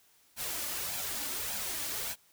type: noise with flanger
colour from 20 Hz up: white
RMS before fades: -36 dBFS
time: 0.36-2.16 s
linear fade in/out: 50 ms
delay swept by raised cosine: 1.2 to 3.5 ms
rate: 1.7 Hz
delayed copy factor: +0.5
effects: white hiss -65 dBFS RMS until 2.32 s